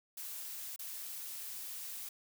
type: noise with dropouts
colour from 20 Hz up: blue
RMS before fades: -44 dBFS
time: 0.17-2.09 s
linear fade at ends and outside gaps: 5 ms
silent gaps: 0.762-0.791 s
effects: none